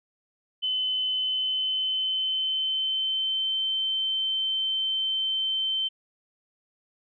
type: tone with pitch glide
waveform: sine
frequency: 3037 to 3095 Hz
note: F#7 to G7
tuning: +44 to -23 cents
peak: -24 dBFS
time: 0.62-5.89 s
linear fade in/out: 20 ms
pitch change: +33 cents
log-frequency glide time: 1.13-3.6 s
effects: none